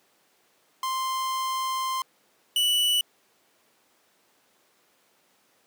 45% pulse tone pair in turn, 1046.5 / 2960 Hz, C6 / F#7, 0 / 0 cents, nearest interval octave + tritone, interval 1800 cents, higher second, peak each -26 / -20 dBFS, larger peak second, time 0.83-2.02 / 2.56-3.01 s, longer first, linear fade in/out 2 ms, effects pink hiss -64 dBFS RMS until 5.66 s + high-pass 300 Hz 12 dB/octave

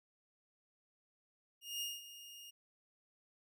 sawtooth tone with ADSR envelope, 2841 Hz, F7, 29 cents sharp, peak -34 dBFS, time 1.61-2.51 s, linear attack 200 ms, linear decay 200 ms, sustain -14 dB, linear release 14 ms, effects none

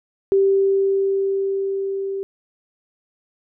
sine tone with level ramp, 390.8 Hz, G4, 5 cents flat, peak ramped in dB -12 to -23 dBFS, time 0.32-2.23 s, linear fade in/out 0 ms, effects none

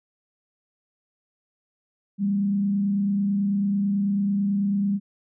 sine tone with frequency modulation, 200 Hz, G3, 35 cents sharp, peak -20 dBFS, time 2.18-5 s, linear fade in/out 50 ms, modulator 29.1 Hz, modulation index 0.33, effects none

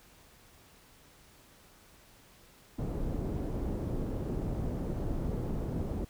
pink low-pass noise, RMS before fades -34 dBFS, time 2.78-6.05 s, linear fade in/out 10 ms, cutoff 420 Hz, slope 12 dB/octave, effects pink hiss -59 dBFS RMS until 6.09 s

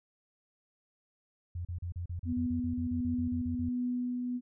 sine tone bursts, 87.31 Hz, F2, in tune, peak -34 dBFS, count 16, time 1.55-3.69 s, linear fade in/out 5 ms, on 100 ms, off 36 ms
sine tone with tremolo, 246.9 Hz, B3, in tune, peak -29 dBFS, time 2.25-4.41 s, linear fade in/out 50 ms, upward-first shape triangle, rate 1.4 Hz, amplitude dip 30%
effects none

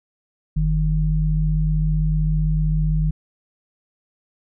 sine tone pair together, 46.66 / 155.56 Hz, F#1 / D#3, +15 / 0 cents, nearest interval octave + major sixth, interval 2085 cents, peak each -19 dBFS, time 0.56-3.11 s, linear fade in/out 10 ms, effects none

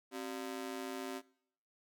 sawtooth ring-modulated tone, 323.5 Hz, E4, 32 cents flat, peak -33 dBFS, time 0.11-1.22 s, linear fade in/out 50 ms, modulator 56.9 Hz, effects noise-tail reverb RT60 0.7 s tail -23 dB re dry

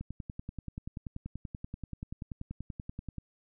click train, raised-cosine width 5 ms, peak -26 dBFS, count 34, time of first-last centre 0.01-3.183 s, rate 10.4 Hz, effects none

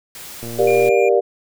white noise, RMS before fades -35 dBFS, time 0.15-0.89 s, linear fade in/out 2 ms
click train, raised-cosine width 2 ms, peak -19 dBFS, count 55, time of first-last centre 0.43-0.892 s, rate 117 Hz
sine chord, G minor seventh, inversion none, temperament just, 392 / 470.4 / 588 / 705.6 Hz, G4 / Bb4 / D5 / F5, 0 / +16 / +2 / +18 cents, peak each -16 / -16 / -18 / -22 dBFS, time 0.58-1.21 s, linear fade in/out 20 ms
triangle tone, 2399 Hz, D7, 36 cents sharp, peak -22 dBFS, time 0.67-1.09 s, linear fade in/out 5 ms
effects none

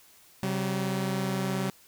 sawtooth tone pair together, 133.4 / 190.53 Hz, C3 / G3, +34 / -49 cents, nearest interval tritone, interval 617 cents, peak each -28 / -25 dBFS, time 0.43-1.7 s, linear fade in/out 0 ms, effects white hiss -57 dBFS RMS until 1.87 s

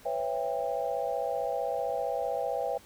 sine chord, C# half-diminished seventh, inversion third, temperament just, 498.9 / 554.4 / 665.2 / 798.3 Hz, B4 / C#5 / E5 / G5, +17 / 0 / +16 / +31 cents, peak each -34 dBFS, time 0.05-2.78 s, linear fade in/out 10 ms, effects pink hiss -55 dBFS RMS until 2.85 s

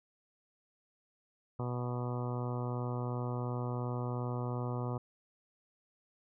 harmonic tone, 122.8 Hz, B2, 9 cents flat, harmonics 1 / 2 / 3 / 4 / 5 / 6 / 7 / 8 / 9 / 10, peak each -35 / -42 / -44 / -44 / -48 / -48 / -50 / -48 / -50 / -50 dBFS, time 1.59-4.98 s, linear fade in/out 5 ms, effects none

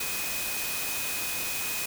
sine tone in noise, 2504 Hz, D#7, 10 cents sharp, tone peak -36 dBFS, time 0-1.86 s, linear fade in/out 5 ms, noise white, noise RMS -32 dBFS, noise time 0-1.86 s, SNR -7 dB, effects none

